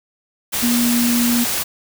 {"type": "tone in noise", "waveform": "sine", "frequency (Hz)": 239.1, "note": "A#3", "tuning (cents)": 44, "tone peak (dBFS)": -15, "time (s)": [0.62, 1.45], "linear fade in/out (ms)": 20, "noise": "white", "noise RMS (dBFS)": -21, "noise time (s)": [0.52, 1.64], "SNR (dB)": 3, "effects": []}